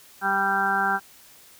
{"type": "harmonic tone", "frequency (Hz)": 195.8, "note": "G3", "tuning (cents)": -2, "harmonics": [1, 2, 4, 5, 6, 7, 8], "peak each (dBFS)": [-34, -35, -25, -31, -36, -26, -25], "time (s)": [0.21, 1], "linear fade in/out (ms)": 50, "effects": ["white hiss -51 dBFS RMS until 1.59 s"]}